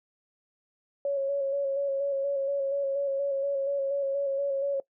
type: tone with vibrato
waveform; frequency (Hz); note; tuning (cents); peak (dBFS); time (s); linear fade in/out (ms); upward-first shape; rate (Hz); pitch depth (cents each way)
sine; 554.4; C#5; 0; -25; 1.05-4.8; 2; square; 4.2; 24
effects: noise-tail reverb RT60 0.1 s tail -21 dB re dry